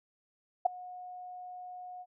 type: tone with ADSR envelope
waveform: sine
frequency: 726 Hz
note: F#5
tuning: 33 cents flat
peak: -18 dBFS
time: 0.65-2.06 s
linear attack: 10 ms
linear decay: 8 ms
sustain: -24 dB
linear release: 48 ms
effects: none